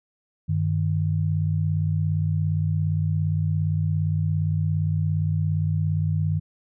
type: tone pair together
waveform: sine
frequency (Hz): 97.03 / 154.4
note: G2 / D#3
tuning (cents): -17 / -13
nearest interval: minor sixth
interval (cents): 804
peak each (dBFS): -23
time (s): 0.48-6.4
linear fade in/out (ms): 20
effects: none